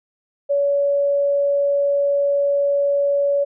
sine tone, 566 Hz, C#5, 36 cents sharp, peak -15 dBFS, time 0.49-3.45 s, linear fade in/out 20 ms, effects none

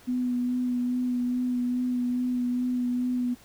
sine tone with vibrato, 247.8 Hz, B3, 6 cents sharp, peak -24 dBFS, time 0.07-3.35 s, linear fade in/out 20 ms, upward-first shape sine, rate 2.4 Hz, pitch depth 18 cents each way, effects pink hiss -54 dBFS RMS until 3.44 s

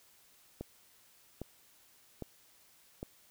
click train, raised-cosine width 2 ms, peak -26 dBFS, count 4, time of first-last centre 0.61-3.029 s, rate 1.24 Hz, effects white hiss -64 dBFS RMS until 3.3 s

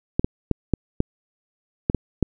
clicks, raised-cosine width 3 ms, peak -5 dBFS, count 8, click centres 0.195 / 0.245 / 0.513 / 0.737 / 1.004 / 1.899 / 1.947 / 2.227 s, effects none

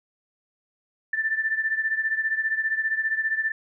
sine beating tone pair, 1767 / 1782 Hz, A6 / A6, +7 / +22 cents, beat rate 15 Hz, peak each -24 / -28 dBFS, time 1.13-3.52 s, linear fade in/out 5 ms, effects none

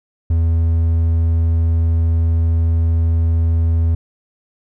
triangle tone, 82.41 Hz, E2, in tune, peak -10 dBFS, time 0.3-3.95 s, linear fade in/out 5 ms, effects none

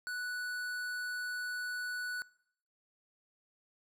sine tone with tanh clipping, 1480 Hz, F#6, in tune, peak -38 dBFS, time 0.07-2.22 s, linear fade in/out 0 ms, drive 17 dB, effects noise-tail reverb RT60 0.7 s tail -22 dB re dry

